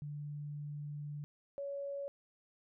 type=tone pair in turn; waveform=sine; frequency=146.83 / 561.1 Hz; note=D3 / C#5; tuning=0 / +21 cents; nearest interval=octave + major seventh; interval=2321 cents; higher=second; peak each=-40 / -38 dBFS; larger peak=second; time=0.02-1.24 / 1.58-2.08 s; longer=first; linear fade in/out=0 ms; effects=none